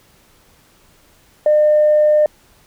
sine tone, 604 Hz, D5, 48 cents sharp, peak -8 dBFS, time 1.46-2.26 s, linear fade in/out 2 ms, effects tanh soft clip ceiling -5 dBFS + pink hiss -52 dBFS RMS until 2.66 s

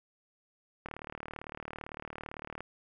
click train, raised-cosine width 0.5 ms, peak -25 dBFS, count 67, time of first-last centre 0.86-2.606 s, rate 37.8 Hz, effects none

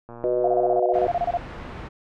click train, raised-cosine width 1 ms, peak -26 dBFS, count 84, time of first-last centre 0.09-0.793 s, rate 118 Hz
harmonic tone, 123.47 Hz, B2, in tune, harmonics 3 / 4 / 5, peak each -24 / -24 / -24 dBFS, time 0.24-1.07 s, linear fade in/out 0 ms
sine tone bursts, 698.5 Hz, F5, in tune, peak -19 dBFS, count 15, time 0.44-1.372 s, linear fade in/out 2 ms, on 36 ms, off 28 ms
pink noise, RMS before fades -35 dBFS, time 0.93-1.89 s, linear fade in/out 20 ms
effects low-pass 2000 Hz 12 dB/octave

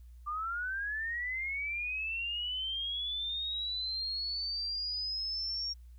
sine linear sweep, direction up, 1176 to 5580 Hz, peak -33 dBFS, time 0.26-5.74 s, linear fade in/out 20 ms, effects added 60 Hz sine -49 dBFS peak until 5.98 s + white hiss -75 dBFS RMS until 5.98 s

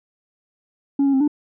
sine tone with pitch steps, 278.9 / 276 / 265.9 / 294.9 Hz, C#4 / C#4 / C4 / D4, +11 / -7 / +28 / +7 cents, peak -12 dBFS, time 0.99-1.278 s, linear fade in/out 5 ms, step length 72 ms, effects tanh soft clip ceiling -13 dBFS

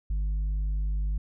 sine tone with tanh clipping, 50.6 Hz, G#1, 44 cents flat, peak -26 dBFS, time 0.1-1.18 s, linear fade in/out 5 ms, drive 4 dB, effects none

